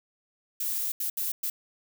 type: noise bursts at uneven times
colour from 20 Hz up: violet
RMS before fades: -30 dBFS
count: 4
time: 0.6-0.92 / 1-1.1 / 1.17-1.32 / 1.43-1.5 s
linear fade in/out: 5 ms
effects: none